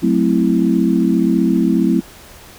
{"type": "chord", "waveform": "sine", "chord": "F# half-diminished seventh", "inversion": "none", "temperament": "equal", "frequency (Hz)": [185, 220, 261.6, 329.6], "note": ["F#3", "A3", "C4", "E4"], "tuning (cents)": [0, 0, 0, 0], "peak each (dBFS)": -17, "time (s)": [0.02, 2.01], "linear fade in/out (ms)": 20, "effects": ["pink hiss -40 dBFS RMS until 2.58 s"]}